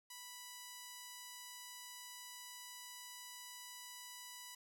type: tone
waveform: 5% pulse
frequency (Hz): 986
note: B5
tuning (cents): -3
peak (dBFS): -38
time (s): 0.1-4.55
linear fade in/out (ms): 5
effects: none